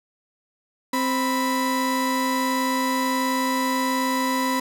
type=tone pair together; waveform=35% pulse; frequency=261.6 / 987.8 Hz; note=C4 / B5; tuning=0 / 0 cents; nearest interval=octave + major seventh; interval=2300 cents; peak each=-22 dBFS; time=0.93-4.6 s; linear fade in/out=5 ms; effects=none